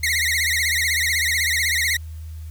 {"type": "tone with vibrato", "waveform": "sawtooth", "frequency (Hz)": 2016, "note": "B6", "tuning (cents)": 35, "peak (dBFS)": -15, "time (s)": [0.03, 1.97], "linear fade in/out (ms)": 5, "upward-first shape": "triangle", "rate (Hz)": 16, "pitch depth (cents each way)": 180, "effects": ["added 79 Hz sine -31 dBFS peak until 2.5 s", "white hiss -54 dBFS RMS until 2.5 s"]}